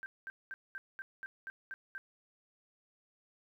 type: tone bursts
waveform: sine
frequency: 1568 Hz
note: G6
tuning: in tune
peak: -40 dBFS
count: 9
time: 0.03-1.98 s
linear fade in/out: 0 ms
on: 30 ms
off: 210 ms
effects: 12-bit